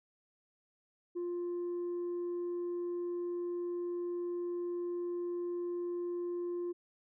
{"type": "tone", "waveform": "sine", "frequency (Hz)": 350.2, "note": "F4", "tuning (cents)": 5, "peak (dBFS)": -32, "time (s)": [1.15, 6.73], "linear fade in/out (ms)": 20, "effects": ["tanh soft clip ceiling -33 dBFS"]}